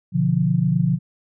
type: chord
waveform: sine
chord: B diminished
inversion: none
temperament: equal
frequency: 123.47 / 146.83 / 174.61 Hz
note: B2 / D3 / F3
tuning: 0 / 0 / 0 cents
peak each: -23 / -20 / -19 dBFS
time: 0.12-0.99 s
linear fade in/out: 50 ms
effects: none